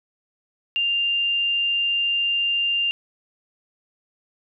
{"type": "tone", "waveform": "sine", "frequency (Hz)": 2794, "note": "F7", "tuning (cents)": 0, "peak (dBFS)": -19, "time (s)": [0.76, 2.91], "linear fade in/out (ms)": 0, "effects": []}